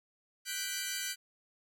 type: chord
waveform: 10% pulse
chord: G major seventh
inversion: third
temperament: equal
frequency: 1480 / 1568 / 1975.5 / 2349 Hz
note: F#6 / G6 / B6 / D7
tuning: 0 / 0 / 0 / 0 cents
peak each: -32 dBFS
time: 0.45-1.16 s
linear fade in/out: 50 ms
effects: none